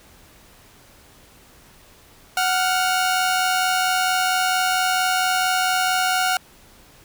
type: tone pair together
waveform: sawtooth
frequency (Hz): 742.2 / 1400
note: F#5 / F6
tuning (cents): +5 / +4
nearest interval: major seventh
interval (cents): 1099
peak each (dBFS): -16 / -19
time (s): 2.37-6.37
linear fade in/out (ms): 2
effects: pink hiss -50 dBFS RMS until 7.04 s